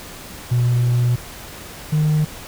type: tone pair in turn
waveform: triangle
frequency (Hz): 121.8 / 153.17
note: B2 / D#3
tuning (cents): -24 / -27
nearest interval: major third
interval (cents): 397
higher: second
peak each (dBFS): -11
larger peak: neither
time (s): 0.51-1.16 / 1.92-2.25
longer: first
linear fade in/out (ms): 10
effects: tanh soft clip ceiling -9 dBFS + pink hiss -36 dBFS RMS until 2.47 s